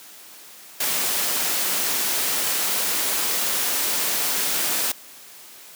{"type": "noise", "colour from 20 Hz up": "white", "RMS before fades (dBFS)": -23, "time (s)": [0.8, 4.92], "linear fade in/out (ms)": 5, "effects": ["white hiss -44 dBFS RMS until 5.75 s", "high-pass 200 Hz 12 dB/octave"]}